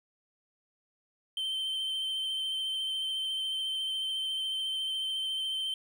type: tone with vibrato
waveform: triangle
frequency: 3106 Hz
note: G7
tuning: 17 cents flat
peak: -29 dBFS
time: 1.37-5.74 s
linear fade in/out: 2 ms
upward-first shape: sine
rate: 14 Hz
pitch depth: 19 cents each way
effects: none